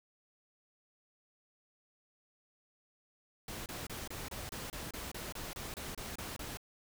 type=noise bursts; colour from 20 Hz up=pink; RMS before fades=-43 dBFS; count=15; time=3.48-6.572 s; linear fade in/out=2 ms; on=180 ms; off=28 ms; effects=none